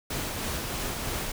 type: noise with tremolo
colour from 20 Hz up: pink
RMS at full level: -31 dBFS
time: 0.1-1.32 s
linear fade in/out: 5 ms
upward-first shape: sine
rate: 3.1 Hz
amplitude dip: 25%
effects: none